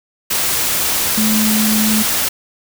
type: tone in noise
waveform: sine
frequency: 215.9 Hz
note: A3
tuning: 33 cents flat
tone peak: -14 dBFS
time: 1.17-2.03 s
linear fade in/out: 10 ms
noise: white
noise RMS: -17 dBFS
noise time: 0.3-2.29 s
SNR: 0 dB
effects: none